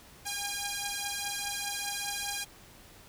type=beating tone pair; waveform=5% pulse; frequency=808 / 812.9 Hz; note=G#5 / G#5; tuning=-48 / -37 cents; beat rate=4.9 Hz; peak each=-24 dBFS; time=0.25-2.45 s; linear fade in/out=20 ms; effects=pink hiss -54 dBFS RMS until 3.08 s